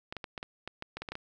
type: clicks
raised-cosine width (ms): 0.3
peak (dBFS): -22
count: 12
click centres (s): 0.125 / 0.167 / 0.242 / 0.378 / 0.429 / 0.676 / 0.824 / 0.97 / 1.02 / 1.088 / 1.12 / 1.154
effects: none